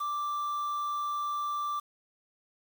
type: tone with quantisation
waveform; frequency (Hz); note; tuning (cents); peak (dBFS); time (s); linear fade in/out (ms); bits
triangle; 1174.7; D6; 0; -28; 0-1.8; 10; 8
effects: none